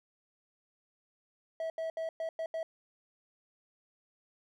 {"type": "tone bursts at uneven times", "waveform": "triangle", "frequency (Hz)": 649, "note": "E5", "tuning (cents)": -27, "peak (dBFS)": -31, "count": 6, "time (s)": [[1.6, 1.7], [1.78, 1.9], [1.97, 2.09], [2.2, 2.29], [2.39, 2.46], [2.54, 2.63]], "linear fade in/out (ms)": 2, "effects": []}